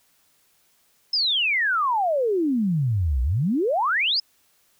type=exponential two-way sweep; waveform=sine; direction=down then up; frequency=5274 to 59 to 5274 Hz; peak=-19 dBFS; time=1.13-4.2 s; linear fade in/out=5 ms; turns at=3.22 s; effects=white hiss -63 dBFS RMS until 4.79 s